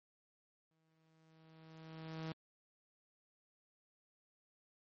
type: tone with exponential growth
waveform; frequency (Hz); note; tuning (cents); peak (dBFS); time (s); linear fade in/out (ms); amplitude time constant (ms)
sawtooth; 160.2; E3; -49; -36; 0.71-2.32; 0; 350
effects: low-pass 7000 Hz 12 dB/octave + MP3 32 kbps